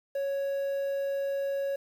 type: tone with quantisation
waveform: triangle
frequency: 554.4 Hz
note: C#5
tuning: in tune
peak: -26 dBFS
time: 0.15-1.76 s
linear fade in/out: 5 ms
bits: 9
effects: none